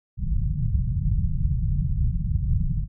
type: low-pass noise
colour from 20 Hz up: pink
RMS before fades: -23 dBFS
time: 0.17-2.88 s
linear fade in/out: 50 ms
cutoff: 170 Hz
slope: 48 dB/octave
effects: none